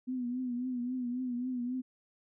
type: tone with vibrato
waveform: sine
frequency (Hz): 248.9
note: B3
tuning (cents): +14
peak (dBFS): -32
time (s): 0.07-1.82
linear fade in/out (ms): 20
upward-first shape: triangle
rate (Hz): 3.7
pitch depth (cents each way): 74
effects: none